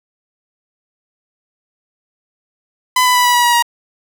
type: tone with pitch steps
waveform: sawtooth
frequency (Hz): 1007 / 997.2 / 987.4 / 977.8 / 968.2 / 958.8 / 949.4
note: B5 / B5 / B5 / B5 / B5 / A#5 / A#5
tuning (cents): +33 / +16 / -1 / -18 / -35 / +48 / +31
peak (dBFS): -6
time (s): 2.96-3.625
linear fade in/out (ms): 5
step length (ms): 95
effects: 8-bit